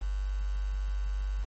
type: tone with quantisation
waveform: sine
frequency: 49 Hz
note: G1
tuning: in tune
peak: -28 dBFS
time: 0.01-1.45 s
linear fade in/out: 20 ms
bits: 8
effects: MP3 32 kbps